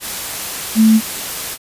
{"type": "tone in noise", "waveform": "sine", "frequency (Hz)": 220.3, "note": "A3", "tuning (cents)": 2, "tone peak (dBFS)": -6, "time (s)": [0.75, 1.01], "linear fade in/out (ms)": 50, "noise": "white", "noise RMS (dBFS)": -24, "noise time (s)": [0, 1.58], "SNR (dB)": 15, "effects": ["resampled to 32000 Hz"]}